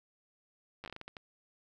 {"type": "slowing click train", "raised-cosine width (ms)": 0.3, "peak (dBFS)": -28, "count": 10, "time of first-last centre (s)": [0.84, 1.168], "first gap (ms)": 9, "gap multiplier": 1.33, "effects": []}